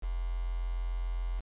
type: tone with quantisation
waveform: sine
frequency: 43.54 Hz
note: F1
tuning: 5 cents flat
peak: -30 dBFS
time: 0.02-1.41 s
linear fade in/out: 20 ms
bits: 8
effects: resampled to 8000 Hz